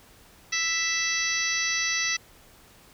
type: harmonic tone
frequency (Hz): 660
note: E5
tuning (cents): +2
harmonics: 2 / 3 / 4 / 5 / 6 / 7 / 8 / 9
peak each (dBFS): -38 / -28 / -32 / -38 / -34 / -35 / -35 / -30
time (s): 0.52-2.17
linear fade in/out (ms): 10
effects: pink hiss -54 dBFS RMS until 2.93 s

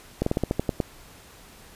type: slowing click train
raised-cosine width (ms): 2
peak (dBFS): -9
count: 9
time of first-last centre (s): 0.22-0.802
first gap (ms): 44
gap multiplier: 1.14
effects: pink hiss -49 dBFS RMS until 1.75 s + resampled to 32000 Hz

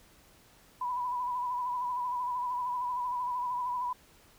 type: tone with vibrato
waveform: sine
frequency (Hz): 987.8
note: B5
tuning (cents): 0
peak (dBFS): -30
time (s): 0.81-3.93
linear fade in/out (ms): 5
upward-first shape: sine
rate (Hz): 13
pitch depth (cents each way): 43
effects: pink hiss -60 dBFS RMS until 4.38 s

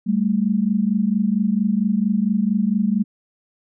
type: tone pair together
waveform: sine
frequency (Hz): 196 / 220.4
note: G3 / A3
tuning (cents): 0 / +3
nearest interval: major second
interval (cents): 203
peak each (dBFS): -19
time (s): 0.06-3.04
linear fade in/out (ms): 20
effects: none

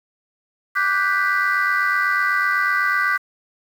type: chord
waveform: sine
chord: G major seventh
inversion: second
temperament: equal with one note detuned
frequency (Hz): 1170.6 / 1480 / 1568 / 1975.5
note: D6 / F#6 / G6 / B6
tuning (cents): -6 / 0 / 0 / 0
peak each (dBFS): -21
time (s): 0.75-3.18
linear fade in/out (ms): 20
effects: tanh soft clip ceiling -11 dBFS + 7-bit

